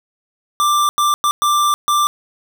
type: tone bursts at uneven times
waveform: square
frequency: 1181 Hz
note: D6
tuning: 9 cents sharp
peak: -13 dBFS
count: 5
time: 0.6-0.89 / 0.98-1.14 / 1.24-1.31 / 1.42-1.74 / 1.88-2.07 s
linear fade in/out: 0 ms
effects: none